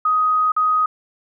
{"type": "tone with dropouts", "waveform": "sine", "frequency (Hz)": 1253, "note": "D#6", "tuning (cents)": 12, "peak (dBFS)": -14, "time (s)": [0.05, 0.86], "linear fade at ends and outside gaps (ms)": 5, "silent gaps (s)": [0.52, 0.564], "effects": []}